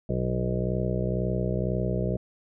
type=harmonic tone with a mistuned harmonic; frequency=62 Hz; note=B1; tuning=7 cents sharp; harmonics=1 / 2 / 3 / 5 / 6 / 7 / 8 / 9 / 10; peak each=-33 / -29 / -30 / -39 / -34 / -36 / -35 / -42 / -35 dBFS; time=0.09-2.17 s; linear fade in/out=5 ms; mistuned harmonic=1; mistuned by=-37 cents; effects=none